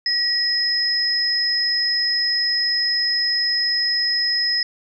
sine tone pair together, 1915 / 5112 Hz, A#6 / D#8, +46 / +46 cents, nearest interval octave + perfect fourth, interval 1700 cents, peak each -25 / -18 dBFS, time 0.06-4.63 s, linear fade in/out 2 ms, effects none

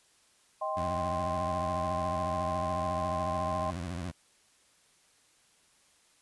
sine chord, C minor, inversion first, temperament just, 627.9 / 784.9 / 1046.5 Hz, Eb5 / G5 / C6, +16 / +2 / 0 cents, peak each -34 / -36 / -34 dBFS, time 0.61-3.71 s, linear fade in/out 10 ms
20% pulse tone with vibrato, 87.31 Hz, F2, in tune, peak -30 dBFS, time 0.76-4.12 s, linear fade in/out 20 ms, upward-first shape sine, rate 14 Hz, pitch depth 140 cents each way
effects white hiss -65 dBFS RMS until 6.21 s + resampled to 24000 Hz

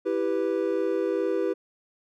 triangle chord, E minor, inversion none, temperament equal, 329.6 / 392 / 493.9 Hz, E4 / G4 / B4, 0 / 0 / 0 cents, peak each -27 / -25 / -26 dBFS, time 0.05-1.54 s, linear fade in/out 20 ms, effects none

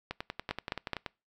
two click trains, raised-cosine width 0.3 ms, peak -15 / -19 dBFS, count 3 / 11, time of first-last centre 0.51-0.933 / 0.11-1.062 s, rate 4.73 / 10.5 Hz, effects noise-tail reverb RT60 0.3 s tail -25 dB re dry

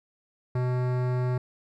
sine tone with hard clipping, 125.4 Hz, B2, 27 cents sharp, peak -26 dBFS, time 0.55-1.38 s, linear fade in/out 5 ms, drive 18 dB, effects none

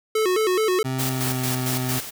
square tone with vibrato, 400 Hz, G4, 35 cents sharp, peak -19 dBFS, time 0.15-0.83 s, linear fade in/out 5 ms, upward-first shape square, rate 4.7 Hz, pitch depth 150 cents each way
25% pulse tone with pitch glide, 130.81 to 127.82 Hz, C3 to C3, 0 to -40 cents, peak -20 dBFS, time 0.84-2 s, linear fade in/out 20 ms, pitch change -40 cents, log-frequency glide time 1.02-1.48 s
white noise with tremolo, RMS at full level -27 dBFS, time 0.98-2.11 s, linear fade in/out 20 ms, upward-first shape square, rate 4.4 Hz, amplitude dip 60%
effects none

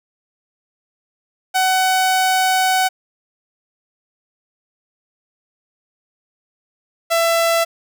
sawtooth tone pair in turn, 750 / 668.2 Hz, F#5 / E5, +23 / +23 cents, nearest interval major second, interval 200 cents, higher first, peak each -10 dBFS, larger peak neither, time 1.54-2.89 / 7.1-7.65 s, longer first, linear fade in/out 20 ms, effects none

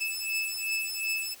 sawtooth beating tone pair, 2616 / 2618.7 Hz, E7 / E7, -14 / -12 cents, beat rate 2.7 Hz, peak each -29 dBFS, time 0-1.35 s, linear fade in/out 20 ms, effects white hiss -51 dBFS RMS until 1.4 s

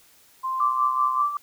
sine tone with pitch glide, 1046.5 to 1038.7 Hz, C6 to C6, 0 to -13 cents, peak -24 dBFS, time 0.43-1.23 s, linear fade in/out 20 ms, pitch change -13 cents, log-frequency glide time 0.53-0.93 s
sine tone with tremolo, 1168 Hz, D6, 10 cents flat, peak -18 dBFS, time 0.6-1.37 s, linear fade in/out 2 ms, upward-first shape sine, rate 5.2 Hz, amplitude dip 70%
effects white hiss -56 dBFS RMS until 1.42 s

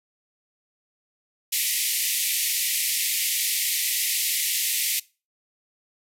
white band-pass noise, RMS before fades -25 dBFS, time 1.52-5 s, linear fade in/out 10 ms, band 1900 to 15000 Hz, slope 96 dB/octave, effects noise-tail reverb RT60 0.3 s tail -21 dB re dry

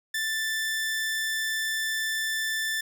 sawtooth tone, 1766 Hz, A6, 6 cents sharp, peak -23 dBFS, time 0.14-2.81 s, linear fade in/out 5 ms, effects none

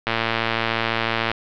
click train, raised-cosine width 0.3 ms, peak -4 dBFS, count 143, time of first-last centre 0.07-1.316 s, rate 114 Hz, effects low-pass 4000 Hz 12 dB/octave

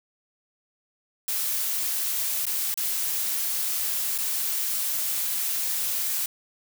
blue noise with dropouts, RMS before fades -27 dBFS, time 1.28-6.26 s, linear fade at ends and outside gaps 2 ms, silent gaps 2.455-2.466 / 2.742-2.774 / 4.179-4.185 s, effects none

